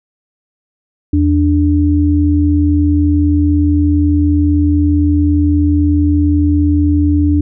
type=tone pair together; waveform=sine; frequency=82.41 / 293.7 Hz; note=E2 / D4; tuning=0 / 0 cents; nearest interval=octave + minor seventh; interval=2200 cents; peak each=-11 dBFS; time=1.13-7.41 s; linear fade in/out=5 ms; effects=none